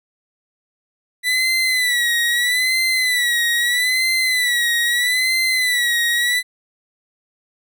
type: tone with vibrato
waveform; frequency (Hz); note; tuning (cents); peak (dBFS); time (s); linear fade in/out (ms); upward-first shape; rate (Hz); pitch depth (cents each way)
30% pulse; 1975.5; B6; 0; -13; 1.23-6.43; 50; sine; 0.78; 81
effects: none